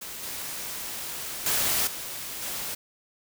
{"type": "noise with level steps", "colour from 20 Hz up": "white", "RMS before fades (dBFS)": [-38, -35, -25, -36, -33], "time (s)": [0.01, 2.75], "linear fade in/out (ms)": 10, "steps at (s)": [0.23, 1.46, 1.87, 2.42], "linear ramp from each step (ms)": 2, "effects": []}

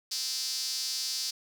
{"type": "tone with high-pass filter", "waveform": "sawtooth", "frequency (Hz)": 260, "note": "C4", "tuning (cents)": -11, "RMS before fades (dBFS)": -33, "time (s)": [0.11, 1.31], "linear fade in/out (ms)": 10, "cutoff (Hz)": 4900, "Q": 4.4, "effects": []}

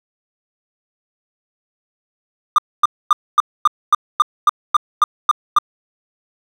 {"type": "tone bursts", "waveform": "triangle", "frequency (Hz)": 1202, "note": "D6", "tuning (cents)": 40, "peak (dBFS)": -5, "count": 12, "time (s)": [2.56, 5.586], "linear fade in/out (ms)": 2, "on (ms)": 23, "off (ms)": 250, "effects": []}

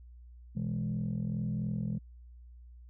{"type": "chord", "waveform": "sine", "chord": "E major", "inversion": "second", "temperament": "equal", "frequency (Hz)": [123.47, 164.81, 207.7], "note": ["B2", "E3", "G#3"], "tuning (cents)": [0, 0, 0], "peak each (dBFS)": -34, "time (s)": [0.55, 1.99], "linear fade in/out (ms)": 20, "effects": ["tanh soft clip ceiling -26 dBFS", "added 60 Hz sine -49 dBFS peak until 2.89 s"]}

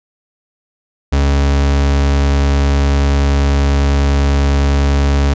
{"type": "tone", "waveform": "40% pulse", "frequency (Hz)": 70.1, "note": "C#2", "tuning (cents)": 20, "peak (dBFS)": -9, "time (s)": [1.12, 5.34], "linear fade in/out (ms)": 10, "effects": ["resampled to 16000 Hz"]}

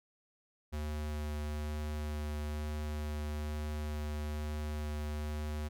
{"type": "tone with vibrato", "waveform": "square", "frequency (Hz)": 75.2, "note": "D2", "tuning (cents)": 42, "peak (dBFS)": -36, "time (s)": [0.72, 5.69], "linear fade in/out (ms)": 20, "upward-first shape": "sine", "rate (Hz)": 1.1, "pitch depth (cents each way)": 8, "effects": []}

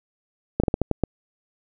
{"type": "slowing click train", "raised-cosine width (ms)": 2, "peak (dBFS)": -6, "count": 7, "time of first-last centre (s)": [0.6, 1.037], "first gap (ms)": 36, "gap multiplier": 1.28, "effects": []}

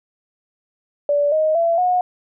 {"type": "tone with pitch steps", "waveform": "sine", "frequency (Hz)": [579, 624.2, 672.8, 725.3], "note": ["D5", "D#5", "E5", "F#5"], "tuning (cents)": [-25, 5, 35, -35], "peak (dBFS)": -14, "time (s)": [1.09, 2.01], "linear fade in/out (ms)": 2, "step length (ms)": 230, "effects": []}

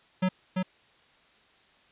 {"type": "tone with echo", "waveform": "square", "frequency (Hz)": 185.4, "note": "F#3", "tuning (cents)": 4, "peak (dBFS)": -23, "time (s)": [0.22, 0.29], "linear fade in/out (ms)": 10, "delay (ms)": 340, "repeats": 1, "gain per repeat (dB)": -3, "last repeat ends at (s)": 0.63, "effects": ["white hiss -61 dBFS RMS until 1.91 s", "resampled to 8000 Hz"]}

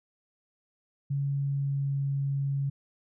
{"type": "tone with pitch glide", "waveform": "sine", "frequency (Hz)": [140, 138.87], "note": ["C#3", "C#3"], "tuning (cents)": [18, 3], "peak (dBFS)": -26, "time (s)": [1.1, 2.7], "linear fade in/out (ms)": 10, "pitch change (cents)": -15, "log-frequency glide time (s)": [1.26, 2.02], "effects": []}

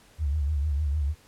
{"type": "tone with vibrato", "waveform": "sine", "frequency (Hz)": 73.42, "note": "D2", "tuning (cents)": 0, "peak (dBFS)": -23, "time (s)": [0.18, 1.15], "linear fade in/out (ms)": 50, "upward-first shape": "sine", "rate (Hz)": 6.6, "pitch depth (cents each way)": 110, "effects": ["pink hiss -57 dBFS RMS until 1.27 s", "low-pass 12000 Hz 12 dB/octave"]}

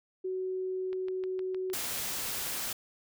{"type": "tone", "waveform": "sine", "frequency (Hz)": 373.3, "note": "F#4", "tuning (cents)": 15, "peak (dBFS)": -31, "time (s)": [0.24, 1.74], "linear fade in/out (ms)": 10}
{"type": "click train", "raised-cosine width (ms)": 0.3, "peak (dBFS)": -32, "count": 7, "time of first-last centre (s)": [0.93, 1.854], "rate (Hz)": 6.49}
{"type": "noise", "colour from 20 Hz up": "white", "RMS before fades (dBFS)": -35, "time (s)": [1.73, 2.73], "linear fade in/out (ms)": 5}
{"effects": []}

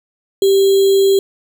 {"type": "tone with sample-and-hold", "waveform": "sine", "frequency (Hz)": 390.8, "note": "G4", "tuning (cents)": -5, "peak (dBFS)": -8, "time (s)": [0.42, 1.19], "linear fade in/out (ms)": 2, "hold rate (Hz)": 3675, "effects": []}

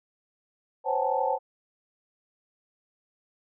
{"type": "tone cluster", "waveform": "sine", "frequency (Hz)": [512, 544, 762, 850, 893], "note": ["C5", "C#5", "G5", "G#5", "A5"], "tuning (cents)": [-38, -33, -49, 40, 25], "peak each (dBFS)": -30, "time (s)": [0.84, 1.39], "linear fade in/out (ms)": 50, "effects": []}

